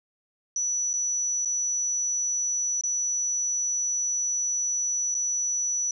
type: tone with dropouts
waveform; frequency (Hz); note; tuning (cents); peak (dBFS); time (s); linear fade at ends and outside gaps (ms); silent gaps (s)
sine; 5920; F#8; 0; -24; 0.56-5.91; 2; 0.932-0.937 / 1.45-1.456 / 2.811-2.836 / 5.144-5.149
effects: none